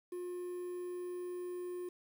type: tone with quantisation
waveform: triangle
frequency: 356.9 Hz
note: F4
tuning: 38 cents sharp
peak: -37 dBFS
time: 0.12-1.89 s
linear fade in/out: 5 ms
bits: 10
effects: none